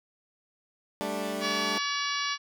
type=chord; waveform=15% pulse; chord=G suspended second; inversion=none; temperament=equal; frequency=196 / 220 / 293.7 Hz; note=G3 / A3 / D4; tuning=0 / 0 / 0 cents; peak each=-29 dBFS; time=1.01-1.78 s; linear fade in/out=0 ms
type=harmonic tone; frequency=570 Hz; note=C#5; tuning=48 cents sharp; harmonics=2 / 3 / 4 / 5 / 6 / 7 / 8 / 9 / 10; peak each=-33 / -35 / -36 / -37 / -38 / -38 / -39 / -40 / -40 dBFS; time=1.4-2.38 s; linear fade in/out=50 ms
effects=none